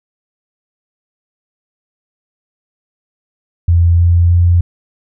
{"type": "tone with pitch steps", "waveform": "sine", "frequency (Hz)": [85.4, 86.24, 87.09], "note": ["F2", "F2", "F2"], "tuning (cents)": [-38, -21, -4], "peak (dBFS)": -6, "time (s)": [3.68, 4.61], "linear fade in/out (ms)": 5, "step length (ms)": 310, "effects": []}